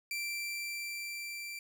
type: tone with level ramp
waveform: sawtooth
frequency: 2349 Hz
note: D7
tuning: in tune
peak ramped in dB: -31 to -37 dBFS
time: 0.11-1.59 s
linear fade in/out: 2 ms
effects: none